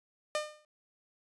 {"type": "tone with exponential decay", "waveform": "sawtooth", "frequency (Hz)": 605, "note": "D#5", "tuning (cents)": -49, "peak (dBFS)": -24, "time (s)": [0.35, 0.65], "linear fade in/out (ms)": 1, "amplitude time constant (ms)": 65, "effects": ["resampled to 22050 Hz"]}